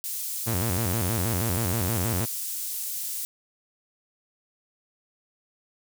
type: high-pass noise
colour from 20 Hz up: pink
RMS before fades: -32 dBFS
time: 0.04-3.25 s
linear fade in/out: 0 ms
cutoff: 9000 Hz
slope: 12 dB/octave
type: tone with vibrato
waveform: sawtooth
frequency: 101.4 Hz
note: G#2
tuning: 41 cents flat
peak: -21 dBFS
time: 0.46-2.26 s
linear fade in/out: 20 ms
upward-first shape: square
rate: 6.3 Hz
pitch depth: 220 cents each way
effects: none